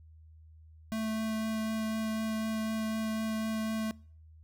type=tone with vibrato; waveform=square; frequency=220 Hz; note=A3; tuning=in tune; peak=-32 dBFS; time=0.92-3.91 s; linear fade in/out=0 ms; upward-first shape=triangle; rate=4 Hz; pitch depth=10 cents each way; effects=noise-tail reverb RT60 0.5 s tail -24 dB re dry + added 79 Hz sine -52 dBFS peak until 4.43 s